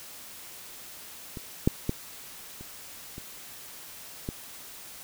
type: clicks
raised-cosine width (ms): 3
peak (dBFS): -24 / -7 / -13 / -30 / -27 / -18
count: 6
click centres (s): 1.372 / 1.675 / 1.894 / 2.61 / 3.181 / 4.289
effects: white hiss -45 dBFS RMS until 5.03 s